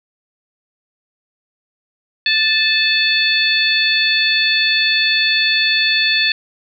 harmonic tone with a mistuned harmonic, 880 Hz, A5, in tune, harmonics 2 / 3 / 4 / 5, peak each -18 / -18 / -18 / -18 dBFS, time 2.26-6.32 s, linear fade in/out 2 ms, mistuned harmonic 3, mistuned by -21 cents, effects none

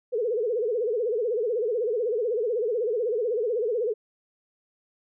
sine tone with vibrato, 457.3 Hz, A#4, 33 cents flat, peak -23 dBFS, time 0.12-3.94 s, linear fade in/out 20 ms, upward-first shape sine, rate 16 Hz, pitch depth 170 cents each way, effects none

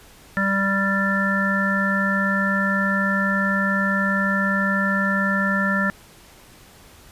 harmonic tone, 196 Hz, G3, in tune, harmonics 1 / 3 / 5 / 7 / 9, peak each -22 / -29 / -33 / -25 / -22 dBFS, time 0.37-5.9 s, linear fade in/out 0 ms, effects pink hiss -48 dBFS RMS until 7.11 s + resampled to 32000 Hz

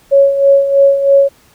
sine tone with tremolo, 554.4 Hz, C#5, in tune, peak -3 dBFS, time 0.11-1.29 s, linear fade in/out 20 ms, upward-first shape sine, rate 3.1 Hz, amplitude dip 65%, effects pink hiss -48 dBFS RMS until 1.54 s

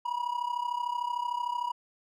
triangle tone with amplitude modulation, 967 Hz, B5, 37 cents flat, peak -24 dBFS, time 0.05-1.72 s, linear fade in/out 10 ms, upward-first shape sine, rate 33.3 Hz, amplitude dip 80%, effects none

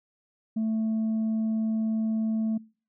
sine tone, 220.8 Hz, A3, 6 cents sharp, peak -22 dBFS, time 0.56-2.58 s, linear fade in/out 10 ms, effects noise-tail reverb RT60 0.4 s tail -25 dB re dry + tanh soft clip ceiling -23 dBFS

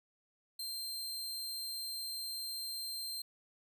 sawtooth tone, 4157 Hz, C8, 12 cents flat, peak -36 dBFS, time 0.59-3.22 s, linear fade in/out 5 ms, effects none

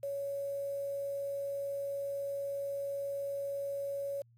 sine tone with quantisation, 559 Hz, C#5, 14 cents sharp, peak -34 dBFS, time 0.03-4.22 s, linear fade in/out 5 ms, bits 9, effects added 117 Hz sine -61 dBFS peak until 4.37 s + AAC 64 kbps

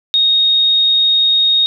sine tone, 3729 Hz, A#7, in tune, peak -9 dBFS, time 0.14-1.66 s, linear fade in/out 0 ms, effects none

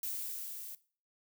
violet noise with level ramp, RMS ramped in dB -37 to -46 dBFS, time 0.03-0.75 s, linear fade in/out 2 ms, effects noise-tail reverb RT60 0.4 s tail -18 dB re dry

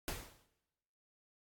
pink noise with exponential decay, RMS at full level -37 dBFS, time 0.08-0.46 s, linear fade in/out 0 ms, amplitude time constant 82 ms, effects noise-tail reverb RT60 1.0 s tail -19 dB re dry + AAC 64 kbps

